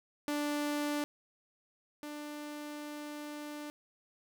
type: tone pair in turn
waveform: sawtooth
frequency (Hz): 293.7 / 296.3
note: D4 / D4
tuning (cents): 0 / +15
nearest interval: unison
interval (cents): 15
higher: second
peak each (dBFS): -28 / -37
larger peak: first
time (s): 0.28-1.04 / 2.03-3.7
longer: second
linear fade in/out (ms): 0
effects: none